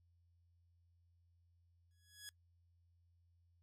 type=tone with exponential growth; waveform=10% pulse; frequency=1677 Hz; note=G#6; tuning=16 cents sharp; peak=-38 dBFS; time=1.91-2.29 s; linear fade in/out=0 ms; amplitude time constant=81 ms; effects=noise-tail reverb RT60 0.1 s tail -22 dB re dry + added 86 Hz sine -70 dBFS peak until 3.62 s